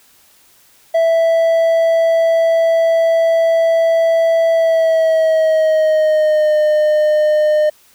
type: tone with pitch glide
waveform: triangle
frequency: 659.3 to 608.1 Hz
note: E5 to D#5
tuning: 0 to -40 cents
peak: -8 dBFS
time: 0.94-7.7 s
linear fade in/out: 10 ms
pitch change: -140 cents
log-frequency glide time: 4.52-6.57 s
effects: white hiss -50 dBFS RMS until 7.94 s